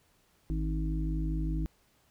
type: harmonic tone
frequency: 52.5 Hz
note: G#1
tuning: 19 cents sharp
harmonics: 1 / 3 / 5 / 6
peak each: -30 / -35 / -42 / -38 dBFS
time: 0.5-1.66 s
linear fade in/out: 0 ms
effects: pink hiss -68 dBFS RMS until 2.1 s